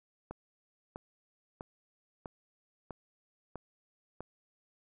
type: click train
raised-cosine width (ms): 1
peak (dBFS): -27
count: 7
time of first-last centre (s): 0.31-4.206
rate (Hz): 1.54
effects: none